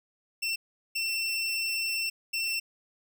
25% pulse tone bursts at uneven times, 2695 Hz, E7, 38 cents sharp, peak -24 dBFS, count 3, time 0.42-0.56 / 0.95-2.1 / 2.33-2.6 s, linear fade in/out 10 ms, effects none

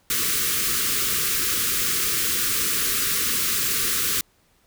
white band-stop noise, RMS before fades -23 dBFS, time 0.1-4.21 s, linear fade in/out 2 ms, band 500 to 1100 Hz, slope 96 dB/octave, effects pink hiss -62 dBFS RMS until 4.66 s

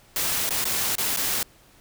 white noise with dropouts, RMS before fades -25 dBFS, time 0.16-1.43 s, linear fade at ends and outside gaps 2 ms, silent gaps 0.493-0.506 / 0.643-0.653 / 0.954-0.982 / 1.164-1.171 s, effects pink hiss -55 dBFS RMS until 1.8 s

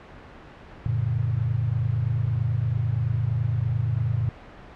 sine chord, Gb augmented, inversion none, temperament just, 92.5 / 115.62 / 144.53 Hz, Gb2 / Bb2 / D3, 0 / -14 / -27 cents, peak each -29 / -23 / -29 dBFS, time 0.86-4.29 s, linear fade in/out 0 ms, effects pink hiss -44 dBFS RMS until 4.75 s + low-pass 2000 Hz 12 dB/octave

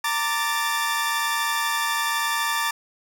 sawtooth tone cluster, 918 / 1174 / 1755 Hz, A#5 / D6 / A6, -27 / -1 / -5 cents, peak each -23 dBFS, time 0.04-2.71 s, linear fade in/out 5 ms, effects none

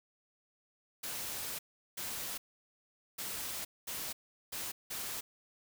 white noise bursts at uneven times, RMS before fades -40 dBFS, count 6, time 1.03-1.59 / 1.97-2.38 / 3.18-3.65 / 3.87-4.13 / 4.52-4.72 / 4.9-5.21 s, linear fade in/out 10 ms, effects none

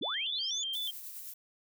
sine linear sweep, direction up, 185 to 7040 Hz, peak -36 dBFS, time 0.01-0.64 s, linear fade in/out 5 ms
sine tone with vibrato, 3322 Hz, G#7, in tune, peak -33 dBFS, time 0.02-0.91 s, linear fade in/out 10 ms, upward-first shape square, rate 4.1 Hz, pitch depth 83 cents each way
violet noise with tremolo, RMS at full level -43 dBFS, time 0.73-1.34 s, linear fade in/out 5 ms, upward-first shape sine, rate 9.5 Hz, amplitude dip 35%
effects none

